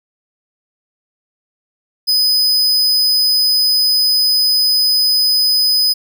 45% pulse tone, 5010 Hz, D#8, 11 cents sharp, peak -11 dBFS, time 2.07-5.94 s, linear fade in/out 20 ms, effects none

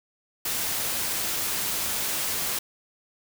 white noise, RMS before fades -28 dBFS, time 0.45-2.59 s, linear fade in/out 5 ms, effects none

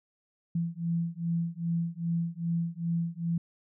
sine beating tone pair, 167.2 / 169.7 Hz, E3 / F3, +25 / -49 cents, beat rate 2.5 Hz, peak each -31 dBFS, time 0.55-3.38 s, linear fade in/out 5 ms, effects none

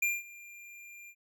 square tone with ADSR envelope, 2393 Hz, D7, 32 cents sharp, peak -26 dBFS, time 0.02-1.15 s, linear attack 6 ms, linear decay 200 ms, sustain -22 dB, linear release 62 ms, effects none

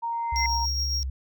sine tone, 930 Hz, A#5, 4 cents flat, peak -26 dBFS, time 0.02-0.66 s, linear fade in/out 20 ms
sine tone with exponential growth, 2076 Hz, C7, 14 cents flat, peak -22 dBFS, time 0.12-0.46 s, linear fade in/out 2 ms, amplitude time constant 73 ms
sine tone with vibrato, 65.41 Hz, C2, in tune, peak -27 dBFS, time 0.32-1.1 s, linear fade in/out 5 ms, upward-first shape triangle, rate 4.1 Hz, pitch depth 16 cents each way
triangle tone with tremolo, 5588 Hz, F8, in tune, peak -24 dBFS, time 0.36-1.03 s, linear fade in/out 0 ms, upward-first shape sine, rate 7.2 Hz, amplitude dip 35%
effects none

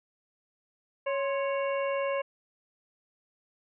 harmonic tone with a mistuned harmonic, 554.4 Hz, C#5, in tune, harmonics 1 / 2 / 3 / 4 / 5, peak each -28 / -35 / -42 / -40 / -42 dBFS, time 1.06-2.22 s, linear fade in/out 10 ms, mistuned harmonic 2, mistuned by -84 cents, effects none

